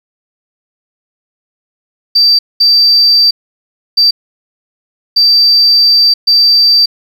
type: tone bursts at uneven times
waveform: sine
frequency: 4663 Hz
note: D8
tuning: 13 cents flat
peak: -3 dBFS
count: 5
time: 2.15-2.39 / 2.6-3.31 / 3.97-4.11 / 5.16-6.14 / 6.27-6.86 s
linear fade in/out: 10 ms
effects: tanh soft clip ceiling 0 dBFS + 7-bit